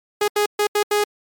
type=tone bursts at uneven times; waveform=sawtooth; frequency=415.3 Hz; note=G#4; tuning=in tune; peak=-12 dBFS; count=5; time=0.21-0.28 / 0.36-0.46 / 0.59-0.67 / 0.75-0.83 / 0.91-1.04 s; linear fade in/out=5 ms; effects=MP3 96 kbps